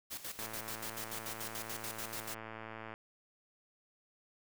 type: noise with tremolo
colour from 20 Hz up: white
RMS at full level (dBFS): -42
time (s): 0.1-2.35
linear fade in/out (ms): 20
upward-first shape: square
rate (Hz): 6.9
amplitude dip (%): 70
type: click train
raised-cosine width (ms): 0.5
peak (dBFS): -30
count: 284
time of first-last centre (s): 0.39-2.94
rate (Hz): 111
effects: none